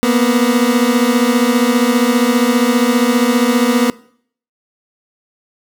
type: beating tone pair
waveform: 30% pulse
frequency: 234.8 / 249.8 Hz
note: A#3 / B3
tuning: +13 / +20 cents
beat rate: 15 Hz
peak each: -11 dBFS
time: 0.03-3.9 s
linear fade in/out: 0 ms
effects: noise-tail reverb RT60 0.6 s tail -22 dB re dry